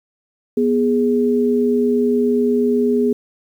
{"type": "tone pair together", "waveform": "sine", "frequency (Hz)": [244.3, 415.3], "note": ["B3", "G#4"], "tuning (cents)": [-19, 0], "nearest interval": "major sixth", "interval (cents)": 919, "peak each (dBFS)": -16, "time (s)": [0.57, 3.13], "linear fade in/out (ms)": 5, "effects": ["8-bit"]}